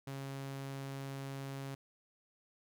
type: tone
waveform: sawtooth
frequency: 136.7 Hz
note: C#3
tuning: 24 cents flat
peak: -37 dBFS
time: 0.07-1.75 s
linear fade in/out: 5 ms
effects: none

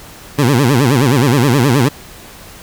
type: tone with vibrato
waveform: 20% pulse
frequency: 130.81 Hz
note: C3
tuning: in tune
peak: -4 dBFS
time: 0.38-1.89 s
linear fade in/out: 10 ms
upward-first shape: sine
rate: 9.5 Hz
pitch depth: 220 cents each way
effects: pink hiss -36 dBFS RMS until 2.62 s

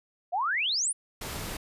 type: exponential sweep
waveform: sine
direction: up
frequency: 659.3 to 10230 Hz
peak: -25 dBFS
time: 0.32-0.93 s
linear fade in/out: 20 ms
type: noise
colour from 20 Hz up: pink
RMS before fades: -36 dBFS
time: 1.21-1.57 s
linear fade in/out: 5 ms
effects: resampled to 32000 Hz

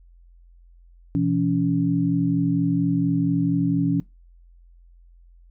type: tone cluster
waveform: sine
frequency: 125 / 169.3 / 281.4 Hz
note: B2 / E3 / C#4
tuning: +21 / +46 / +26 cents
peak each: -27 / -22 / -21 dBFS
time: 1.15-4 s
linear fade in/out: 0 ms
effects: noise-tail reverb RT60 0.2 s tail -21 dB re dry + added 43 Hz sine -48 dBFS peak until 5.5 s

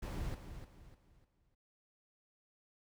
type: noise with echo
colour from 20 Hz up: brown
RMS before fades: -40 dBFS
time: 0.02-0.35 s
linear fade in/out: 10 ms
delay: 300 ms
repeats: 4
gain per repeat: -9 dB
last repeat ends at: 1.55 s
effects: noise-tail reverb RT60 0.2 s tail -22 dB re dry

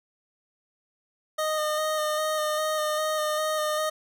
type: tone with vibrato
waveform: 25% pulse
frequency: 615 Hz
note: D#5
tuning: 20 cents flat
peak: -21 dBFS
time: 1.38-3.9 s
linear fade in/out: 10 ms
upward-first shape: square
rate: 2.5 Hz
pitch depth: 16 cents each way
effects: none

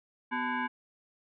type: tone with frequency modulation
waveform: sine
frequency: 379.7 Hz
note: F#4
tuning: 45 cents sharp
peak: -29 dBFS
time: 0.31-0.68 s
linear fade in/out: 20 ms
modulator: 628 Hz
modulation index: 2.6
effects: none

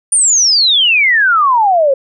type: exponential sweep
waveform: sine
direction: down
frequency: 9500 to 523.3 Hz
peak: -7 dBFS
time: 0.12-1.94 s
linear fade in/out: 5 ms
effects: none

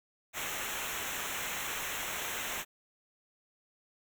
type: noise with comb filter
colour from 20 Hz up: pink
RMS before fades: -37 dBFS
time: 0.33-2.65 s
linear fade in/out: 50 ms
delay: 0.21 ms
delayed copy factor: -0.85
effects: none

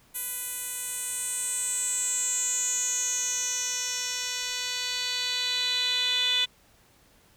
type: tone with band-pass filter sweep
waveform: 10% pulse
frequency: 496.8 Hz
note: B4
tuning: 10 cents sharp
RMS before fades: -29 dBFS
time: 0.14-6.46 s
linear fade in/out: 20 ms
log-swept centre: 11000 to 3500 Hz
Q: 6.5
effects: pink hiss -60 dBFS RMS until 7.36 s

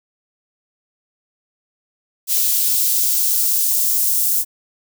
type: noise with high-pass filter sweep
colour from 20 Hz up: blue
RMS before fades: -17 dBFS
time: 2.27-4.45 s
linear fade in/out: 50 ms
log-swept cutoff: 3600 to 7000 Hz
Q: 0.84
effects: none

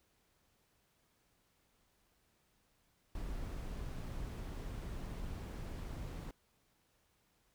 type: noise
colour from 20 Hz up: brown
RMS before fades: -43 dBFS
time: 3.15-6.31 s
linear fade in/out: 2 ms
effects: pink hiss -75 dBFS RMS until 7.54 s

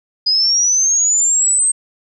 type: linear sweep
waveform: sine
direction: up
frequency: 4933 to 8372 Hz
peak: -11 dBFS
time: 0.26-1.72 s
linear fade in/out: 10 ms
effects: none

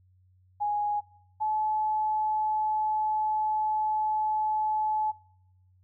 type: tone pair in turn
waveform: sine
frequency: 830.6 / 860 Hz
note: G#5 / A5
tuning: 0 / -40 cents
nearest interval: minor second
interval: 60 cents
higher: second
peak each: -25 dBFS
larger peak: neither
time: 0.6-1.01 / 1.4-5.12 s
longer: second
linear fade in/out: 20 ms
effects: noise-tail reverb RT60 0.9 s tail -25 dB re dry + added 92 Hz sine -59 dBFS peak until 5.83 s

